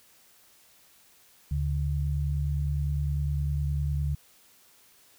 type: tone pair together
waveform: sine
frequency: 73.42 / 143.24 Hz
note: D2 / D3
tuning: 0 / -43 cents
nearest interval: octave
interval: 1157 cents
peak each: -27 / -29 dBFS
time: 1.51-4.15 s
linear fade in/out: 5 ms
effects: white hiss -59 dBFS RMS until 5.18 s